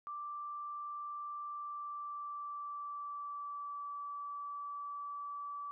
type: tone with pitch glide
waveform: sine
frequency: 1174.7 to 1154.5 Hz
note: D6 to D6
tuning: 0 to -30 cents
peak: -40 dBFS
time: 0.07-5.71 s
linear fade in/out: 0 ms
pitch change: -30 cents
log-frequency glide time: 1.46-3.89 s
effects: none

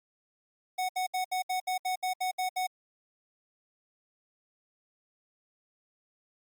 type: tone bursts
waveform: square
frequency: 740 Hz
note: F#5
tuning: in tune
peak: -29 dBFS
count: 11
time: 0.78-2.67 s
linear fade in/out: 10 ms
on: 110 ms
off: 68 ms
effects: Opus 48 kbps

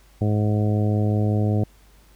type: harmonic tone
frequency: 105.4 Hz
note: G#2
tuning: 26 cents sharp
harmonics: 1 / 2 / 3 / 4 / 5 / 6 / 7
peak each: -19 / -25 / -29 / -31 / -33 / -35 / -36 dBFS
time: 0.21-1.64 s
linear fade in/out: 5 ms
effects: added 50 Hz sine -51 dBFS peak until 2.15 s + pink hiss -57 dBFS RMS until 2.15 s

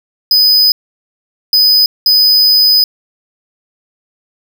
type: tone bursts at uneven times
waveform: square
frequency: 5000 Hz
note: D#8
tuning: 8 cents sharp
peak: -6 dBFS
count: 3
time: 0.31-0.72 / 1.53-1.86 / 2.06-2.84 s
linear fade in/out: 2 ms
effects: none

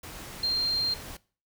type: tone in noise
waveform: sine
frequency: 4186 Hz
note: C8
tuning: in tune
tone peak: -24 dBFS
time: 0.43-0.94 s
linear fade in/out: 5 ms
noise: pink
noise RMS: -42 dBFS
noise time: 0.03-1.17 s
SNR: +15 dB
effects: noise-tail reverb RT60 0.4 s tail -21 dB re dry

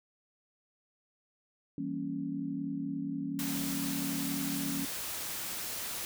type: chord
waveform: sine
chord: E diminished seventh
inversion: none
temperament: equal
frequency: 164.81 / 196 / 233.1 / 277.2 Hz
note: E3 / G3 / Bb3 / Db4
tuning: 0 / 0 / 0 / 0 cents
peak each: -41 / -41 / -41 / -35 dBFS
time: 1.78-4.85 s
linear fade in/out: 2 ms
type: noise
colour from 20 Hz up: white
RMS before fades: -38 dBFS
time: 3.39-6.05 s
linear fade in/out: 0 ms
effects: none

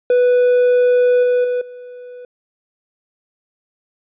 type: tone with level steps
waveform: triangle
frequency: 493.9 Hz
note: B4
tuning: in tune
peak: -8 / -10 / -14 / -30 dBFS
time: 0.1-2.25 s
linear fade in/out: 2 ms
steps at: 1.23 / 1.44 / 1.61 s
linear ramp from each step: 5 ms
effects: resampled to 8000 Hz

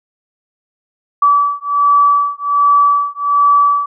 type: beating tone pair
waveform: sine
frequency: 1150 / 1151.3 Hz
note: D6 / D6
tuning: -37 / -35 cents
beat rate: 1.3 Hz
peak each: -12 dBFS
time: 1.22-3.86 s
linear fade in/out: 5 ms
effects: none

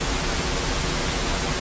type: noise with comb filter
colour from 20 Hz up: pink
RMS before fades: -24 dBFS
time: 0-1.6 s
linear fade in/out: 10 ms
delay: 9.6 ms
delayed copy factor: -0.6
effects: resampled to 16000 Hz

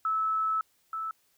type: tone pair in turn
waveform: sine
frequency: 1304 / 1312.3 Hz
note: E6 / E6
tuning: -19 / -8 cents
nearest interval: unison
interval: 11 cents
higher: second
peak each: -25 / -31 dBFS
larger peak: first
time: 0.05-0.61 / 0.93-1.11 s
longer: first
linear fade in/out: 2 ms
effects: white hiss -69 dBFS RMS until 1.37 s

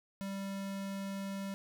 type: tone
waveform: square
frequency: 196 Hz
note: G3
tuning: in tune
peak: -38 dBFS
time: 0.21-1.54 s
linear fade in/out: 0 ms
effects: none

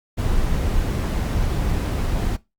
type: noise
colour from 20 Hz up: brown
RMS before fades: -21 dBFS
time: 0.17-2.37 s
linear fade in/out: 20 ms
effects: noise-tail reverb RT60 0.2 s tail -19 dB re dry + Opus 48 kbps

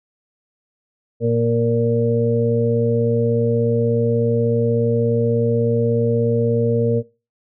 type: harmonic tone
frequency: 116.54 Hz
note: A#2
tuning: in tune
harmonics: 1 / 2 / 4 / 5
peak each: -20 / -22 / -17 / -27 dBFS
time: 1.2-7.03 s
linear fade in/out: 50 ms
effects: noise-tail reverb RT60 0.3 s tail -20 dB re dry

